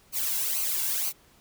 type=noise with flanger; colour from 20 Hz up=blue; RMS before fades=-28 dBFS; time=0.12-1.13 s; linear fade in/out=50 ms; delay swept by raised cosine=0.56 to 1.66 ms; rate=2.1 Hz; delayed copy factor=-0.7; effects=pink hiss -59 dBFS RMS until 1.4 s